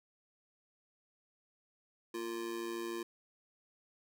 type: tone with amplitude modulation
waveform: square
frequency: 347.2 Hz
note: F4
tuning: 10 cents flat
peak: -35 dBFS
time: 2.14-3.03 s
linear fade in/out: 5 ms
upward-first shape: sine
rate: 113 Hz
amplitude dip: 75%
effects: none